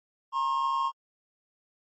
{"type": "tone pair together", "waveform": "triangle", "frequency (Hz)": [932, 1074.9], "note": ["A#5", "C6"], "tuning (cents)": [-1, 46], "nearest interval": "major second", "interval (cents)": 247, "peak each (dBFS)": [-29, -24], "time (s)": [0.32, 0.92], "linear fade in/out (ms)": 50, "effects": ["MP3 32 kbps"]}